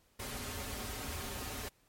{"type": "noise with comb filter", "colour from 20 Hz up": "pink", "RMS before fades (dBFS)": -41, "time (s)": [0.19, 1.69], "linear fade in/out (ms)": 10, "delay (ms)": 6, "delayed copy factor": -0.8, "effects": ["pink hiss -70 dBFS RMS until 1.88 s", "MP3 64 kbps"]}